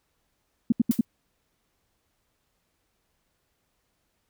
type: tone bursts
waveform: sine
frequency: 232.2 Hz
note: A#3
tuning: 7 cents flat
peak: -15 dBFS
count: 4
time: 0.7-1.01 s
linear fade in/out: 5 ms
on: 22 ms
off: 74 ms
type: noise with exponential decay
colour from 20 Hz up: blue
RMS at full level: -29 dBFS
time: 0.91-1.05 s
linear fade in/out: 1 ms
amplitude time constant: 29 ms
effects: pink hiss -74 dBFS RMS until 4.29 s